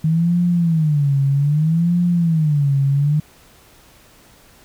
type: tone with vibrato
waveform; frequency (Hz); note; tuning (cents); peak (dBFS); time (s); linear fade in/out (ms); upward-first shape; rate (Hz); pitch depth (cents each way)
sine; 155.56; D#3; 0; -13; 0.04-3.2; 5; sine; 0.63; 210
effects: pink hiss -49 dBFS RMS until 4.64 s